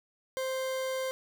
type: tone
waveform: 40% pulse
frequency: 523.3 Hz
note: C5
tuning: in tune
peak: -30 dBFS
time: 0.37-1.11 s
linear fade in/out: 0 ms
effects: none